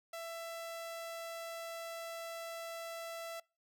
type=tone; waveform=sawtooth; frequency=666 Hz; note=E5; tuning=18 cents sharp; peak=-38 dBFS; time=0.13-3.4 s; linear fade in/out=5 ms; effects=noise-tail reverb RT60 0.3 s tail -25 dB re dry